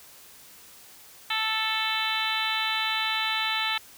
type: harmonic tone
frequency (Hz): 440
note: A4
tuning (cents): 0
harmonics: 2 / 3 / 4 / 5 / 6 / 7 / 8 / 9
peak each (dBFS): -33 / -33 / -33 / -33 / -33 / -33 / -33 / -33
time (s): 1.3-3.78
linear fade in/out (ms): 5
effects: white hiss -50 dBFS RMS until 3.97 s